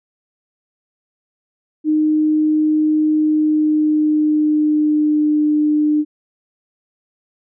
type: tone with pitch glide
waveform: sine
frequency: 307.6 to 301.1 Hz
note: D#4 to D4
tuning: -20 to +43 cents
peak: -12 dBFS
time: 1.84-6.05 s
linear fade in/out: 50 ms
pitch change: -37 cents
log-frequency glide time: 3.13-5.4 s
effects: none